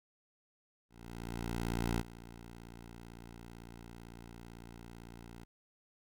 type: tone with ADSR envelope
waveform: 10% pulse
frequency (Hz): 57.9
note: A#1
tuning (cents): -11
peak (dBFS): -23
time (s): 0.89-5.45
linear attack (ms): 1100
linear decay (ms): 40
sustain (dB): -18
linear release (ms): 9
effects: none